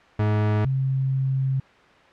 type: tone pair in turn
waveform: 40% pulse / sine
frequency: 105.9 / 133.43 Hz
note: G#2 / C3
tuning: +34 / +34 cents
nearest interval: major third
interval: 400 cents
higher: second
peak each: -18 / -20 dBFS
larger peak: first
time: 0.19-0.65 / 0.65-1.6 s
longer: second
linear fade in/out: 5 ms
effects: white hiss -51 dBFS RMS until 2.12 s + low-pass 2000 Hz 12 dB/octave